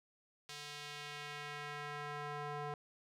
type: tone with band-pass filter sweep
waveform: square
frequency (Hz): 146.83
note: D3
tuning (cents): 0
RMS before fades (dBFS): -45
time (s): 0.49-2.74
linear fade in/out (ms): 2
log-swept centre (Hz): 4400 to 860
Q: 1
effects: none